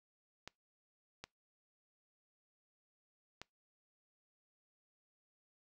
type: clicks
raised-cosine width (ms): 0.2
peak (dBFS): -28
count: 3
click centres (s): 0.476 / 1.24 / 3.416
effects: noise-tail reverb RT60 0.2 s tail -25 dB re dry